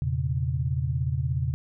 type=tone cluster; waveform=sine; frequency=83.5 / 119.7 / 136.7 Hz; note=E2 / A#2 / C#3; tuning=+23 / +46 / -24 cents; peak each=-29 / -29 / -27 dBFS; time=0.02-1.54 s; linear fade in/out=0 ms; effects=none